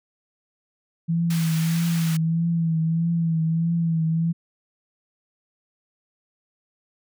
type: tone with vibrato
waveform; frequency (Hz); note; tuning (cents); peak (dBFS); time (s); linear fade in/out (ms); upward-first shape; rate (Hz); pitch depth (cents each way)
sine; 164.81; E3; 0; -19; 1.08-4.33; 20; triangle; 1.6; 51
type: high-pass noise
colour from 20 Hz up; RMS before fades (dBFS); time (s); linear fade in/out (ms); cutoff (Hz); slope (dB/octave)
pink; -35; 1.3-2.17; 5; 1500; 12
effects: none